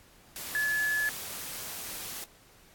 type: tone in noise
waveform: sine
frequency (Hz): 1714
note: A6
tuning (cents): -46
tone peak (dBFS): -26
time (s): 0.55-1.09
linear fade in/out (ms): 0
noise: white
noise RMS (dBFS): -39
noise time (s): 0.36-2.24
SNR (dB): +10
effects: pink hiss -58 dBFS RMS until 2.74 s + AAC 64 kbps